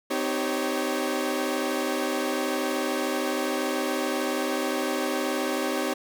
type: tone cluster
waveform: sawtooth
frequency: 256.4 / 309.6 / 388.6 / 552 Hz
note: C4 / D#4 / G4 / C#5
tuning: -35 / -9 / -15 / -7 cents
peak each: -27 dBFS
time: 0.1-5.94 s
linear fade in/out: 10 ms
effects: none